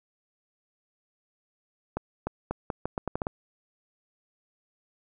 accelerating click train, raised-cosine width 1 ms, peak -15 dBFS, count 10, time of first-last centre 1.97-3.269 s, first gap 300 ms, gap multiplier 0.8, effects none

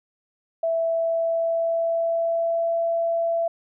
sine tone with pitch glide, 660 to 670 Hz, E5 to E5, +2 to +28 cents, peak -20 dBFS, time 0.63-3.48 s, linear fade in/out 5 ms, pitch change +26 cents, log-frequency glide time 0.74-2.76 s, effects none

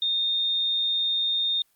sine tone, 3659 Hz, A#7, 33 cents flat, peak -22 dBFS, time 0.02-1.62 s, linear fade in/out 2 ms, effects white hiss -66 dBFS RMS until 1.75 s + Opus 24 kbps

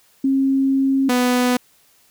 sine / sawtooth tone pair in turn, 270 / 248.2 Hz, C#4 / B3, -45 / +9 cents, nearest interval minor second, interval 146 cents, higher first, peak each -14 / -11 dBFS, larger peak second, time 0.24-1.09 / 1.09-1.57 s, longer first, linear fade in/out 5 ms, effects white hiss -56 dBFS RMS until 2.1 s

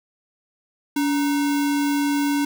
sine tone with sample-and-hold, 286 Hz, D4, 46 cents flat, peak -18 dBFS, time 0.96-2.45 s, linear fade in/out 5 ms, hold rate 1225 Hz, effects none

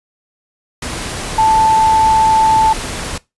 sine tone in noise, 880 Hz, A5, in tune, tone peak -8 dBFS, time 1.38-2.73 s, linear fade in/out 5 ms, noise pink, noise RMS -23 dBFS, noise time 0.82-3.18 s, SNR +12 dB, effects noise-tail reverb RT60 0.2 s tail -20 dB re dry + resampled to 24000 Hz

